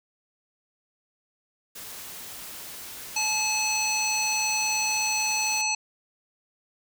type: noise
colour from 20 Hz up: white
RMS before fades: -40 dBFS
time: 1.75-5.62 s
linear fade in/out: 10 ms
type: harmonic tone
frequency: 861 Hz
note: A5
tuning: 38 cents flat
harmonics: 1 / 3 / 5 / 7 / 9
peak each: -31 / -28 / -31 / -28 / -35 dBFS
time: 3.16-5.75 s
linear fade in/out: 5 ms
effects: none